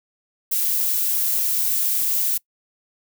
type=noise; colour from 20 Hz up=violet; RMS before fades=-21 dBFS; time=0.51-2.38 s; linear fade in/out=10 ms; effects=noise-tail reverb RT60 0.1 s tail -24 dB re dry